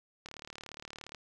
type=click train; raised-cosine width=0.2 ms; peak=-27 dBFS; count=34; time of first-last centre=0.26-1.147 s; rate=37.2 Hz; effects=none